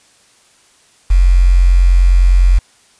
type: tone with quantisation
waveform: sine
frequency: 44.82 Hz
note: F1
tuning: 46 cents sharp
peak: -5 dBFS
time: 1.1-2.59 s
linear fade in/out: 10 ms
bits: 5
effects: white hiss -50 dBFS RMS until 2.99 s + resampled to 22050 Hz